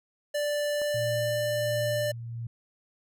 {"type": "tone with pitch glide", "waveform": "square", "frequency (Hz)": [587.3, 593.4], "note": ["D5", "D5"], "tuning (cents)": [0, 18], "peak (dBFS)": -27, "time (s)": [0.34, 2.12], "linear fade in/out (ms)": 10, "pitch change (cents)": 18, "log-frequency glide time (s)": [0.72, 1.2]}
{"type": "click", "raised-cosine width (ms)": 1, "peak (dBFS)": -29, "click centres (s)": 0.817}
{"type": "tone with tremolo", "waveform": "sine", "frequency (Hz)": 116.54, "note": "A#2", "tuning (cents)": 0, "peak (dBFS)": -31, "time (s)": [0.94, 2.47], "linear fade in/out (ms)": 5, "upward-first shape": "sine", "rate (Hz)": 1.4, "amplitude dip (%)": 40}
{"effects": []}